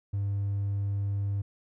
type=tone; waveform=triangle; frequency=100 Hz; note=G2; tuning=35 cents sharp; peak=-24 dBFS; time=0.13-1.42 s; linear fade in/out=10 ms; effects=tanh soft clip ceiling -22 dBFS